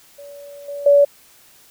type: tone with level steps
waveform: sine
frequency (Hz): 571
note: D5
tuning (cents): -49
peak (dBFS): -35 / -26 / -8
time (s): 0.18-1.05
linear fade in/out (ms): 10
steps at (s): 0.68 / 0.86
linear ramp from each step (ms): 5
effects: white hiss -50 dBFS RMS until 1.7 s